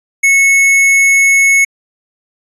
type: tone with hard clipping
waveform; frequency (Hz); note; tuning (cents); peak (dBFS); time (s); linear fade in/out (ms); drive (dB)
sine; 2198; C#7; -15; -7; 0.23-1.65; 10; 17
effects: resampled to 24000 Hz